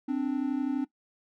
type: tone pair together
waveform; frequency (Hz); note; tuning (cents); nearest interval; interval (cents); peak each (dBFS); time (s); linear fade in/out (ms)
triangle; 261.6 / 293.6; C4 / D4; 0 / 0; major second; 200; -27 / -27; 0.08-0.85; 10
effects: noise-tail reverb RT60 0.1 s tail -17 dB re dry